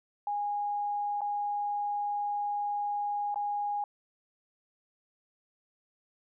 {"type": "tone with dropouts", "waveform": "sine", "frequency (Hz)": 822, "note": "G#5", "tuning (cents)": -18, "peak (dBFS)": -29, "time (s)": [0.27, 3.84], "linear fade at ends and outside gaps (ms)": 2, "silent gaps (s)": [[1.208, 1.216], [3.344, 3.358]], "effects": []}